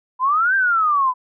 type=exponential two-way sweep; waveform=sine; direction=up then down; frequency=991 to 1600 to 991 Hz; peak=-14 dBFS; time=0.19-1.14 s; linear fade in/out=50 ms; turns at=0.55 s; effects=none